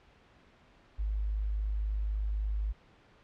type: tone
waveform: sine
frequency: 51.91 Hz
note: G#1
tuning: in tune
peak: -29 dBFS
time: 0.98-2.73 s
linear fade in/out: 20 ms
effects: pink hiss -61 dBFS RMS until 3.23 s + low-pass 3000 Hz 12 dB/octave